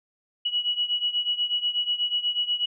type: beating tone pair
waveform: sine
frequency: 2925 / 2933.2 Hz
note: F#7 / F#7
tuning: -21 / -16 cents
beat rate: 8.2 Hz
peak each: -25 / -28 dBFS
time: 0.45-2.66 s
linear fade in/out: 10 ms
effects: none